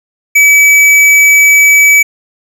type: tone with hard clipping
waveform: sine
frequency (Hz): 2290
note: D7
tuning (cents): -44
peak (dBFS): -4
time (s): 0.35-2.03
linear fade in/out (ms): 10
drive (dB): 14
effects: none